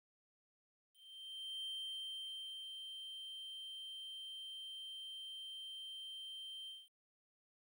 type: tone with ADSR envelope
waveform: triangle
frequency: 3136 Hz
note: G7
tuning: in tune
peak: -40 dBFS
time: 0.93-6.89 s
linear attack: 710 ms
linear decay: 1000 ms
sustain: -5 dB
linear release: 210 ms
effects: 12-bit